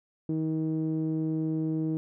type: tone with low-pass filter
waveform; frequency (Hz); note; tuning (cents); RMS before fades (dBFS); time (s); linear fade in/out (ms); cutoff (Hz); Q
sawtooth; 158.3; D#3; +30; -29; 0.29-1.97; 0; 350; 3.6
effects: none